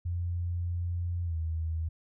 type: tone with pitch glide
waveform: sine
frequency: 87.1 to 80.8 Hz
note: F2 to E2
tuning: -4 to -34 cents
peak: -29 dBFS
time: 0.05-1.89 s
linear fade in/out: 10 ms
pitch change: -130 cents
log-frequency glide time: 1.24-1.36 s
effects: none